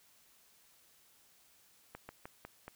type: slowing click train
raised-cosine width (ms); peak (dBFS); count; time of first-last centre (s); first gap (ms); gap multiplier
0.5; -30; 5; 1.95-2.68; 140; 1.18
effects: white hiss -66 dBFS RMS until 2.75 s